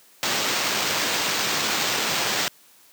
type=noise with sample-and-hold; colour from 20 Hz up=blue; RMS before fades=-24 dBFS; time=0.23-2.48 s; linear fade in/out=0 ms; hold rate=11025 Hz; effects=white hiss -54 dBFS RMS until 2.92 s + high-pass 150 Hz 12 dB/octave